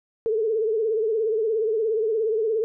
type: tone with vibrato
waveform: sine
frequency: 440 Hz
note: A4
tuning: in tune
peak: -20 dBFS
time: 0.26-2.64 s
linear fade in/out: 0 ms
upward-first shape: triangle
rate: 17 Hz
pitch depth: 100 cents each way
effects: none